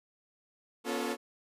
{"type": "tone cluster", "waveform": "sawtooth", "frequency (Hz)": [242.5, 279.9, 353.1, 440, 555], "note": ["B3", "C#4", "F4", "A4", "C#5"], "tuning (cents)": [-31, 17, 19, 0, 2], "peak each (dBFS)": [-33, -35, -34, -33, -39], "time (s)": [0.84, 1.17], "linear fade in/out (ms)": 50, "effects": ["resampled to 32000 Hz"]}